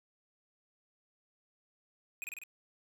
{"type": "tone with echo", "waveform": "square", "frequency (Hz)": 2495, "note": "D#7", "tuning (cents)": 4, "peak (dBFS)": -38, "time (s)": [2.22, 2.24], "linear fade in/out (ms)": 0, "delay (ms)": 49, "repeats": 4, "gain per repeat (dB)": -2, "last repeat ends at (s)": 2.436, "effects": []}